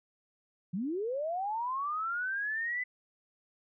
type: linear sweep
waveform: sine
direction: up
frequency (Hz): 163.7 to 2022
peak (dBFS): -31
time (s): 0.73-2.84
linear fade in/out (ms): 10
effects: none